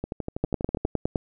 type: two click trains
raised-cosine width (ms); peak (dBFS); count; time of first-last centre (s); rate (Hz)
2; -10 / -16; 8 / 11; 0.44-1.158 / 0.04-0.853; 9.75 / 12.3
effects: none